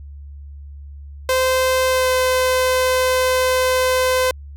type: tone with pitch glide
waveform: sawtooth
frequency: 517 to 512.2 Hz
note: C5 to C5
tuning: -21 to -37 cents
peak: -11 dBFS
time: 1.29-4.31 s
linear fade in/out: 2 ms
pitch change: -16 cents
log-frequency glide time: 1.89-2.1 s
effects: added 71 Hz sine -33 dBFS peak until 4.56 s